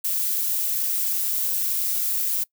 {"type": "noise with amplitude modulation", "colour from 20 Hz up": "violet", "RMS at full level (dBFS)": -22, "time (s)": [0.04, 2.44], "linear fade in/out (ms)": 10, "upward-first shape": "sine", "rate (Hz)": 188, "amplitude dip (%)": 45, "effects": ["noise-tail reverb RT60 0.1 s tail -23 dB re dry"]}